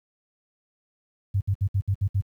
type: tone bursts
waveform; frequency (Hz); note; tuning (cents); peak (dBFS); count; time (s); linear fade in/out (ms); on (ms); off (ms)
sine; 98; G2; 0; -19; 7; 1.34-2.212; 10; 68; 66
effects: high-pass 60 Hz 12 dB/octave + 10-bit